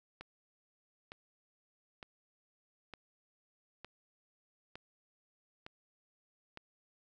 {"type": "click train", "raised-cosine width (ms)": 0.3, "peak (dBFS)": -30, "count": 8, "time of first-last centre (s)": [0.21, 6.574], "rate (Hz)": 1.1, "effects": []}